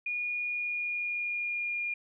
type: tone with pitch glide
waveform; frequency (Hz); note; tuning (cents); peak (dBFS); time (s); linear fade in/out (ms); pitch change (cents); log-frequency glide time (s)
sine; 2441 to 2417; D#7 to D7; -34 to +49; -30; 0.06-1.94; 5; -17; 0.44-1.75
effects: none